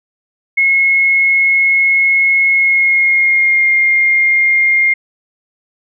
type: tone with pitch glide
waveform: sine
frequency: 2172 to 2121 Hz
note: C#7 to C7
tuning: -36 to +23 cents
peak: -8 dBFS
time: 0.57-4.94 s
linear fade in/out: 10 ms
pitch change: -41 cents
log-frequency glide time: 2.5-3.69 s
effects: none